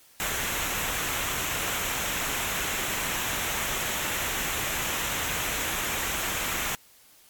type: noise with comb filter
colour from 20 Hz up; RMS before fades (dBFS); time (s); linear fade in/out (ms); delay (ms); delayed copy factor
pink; -29; 0.2-6.75; 0; 0.21; -0.6
effects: white hiss -56 dBFS RMS until 7.29 s + MP3 96 kbps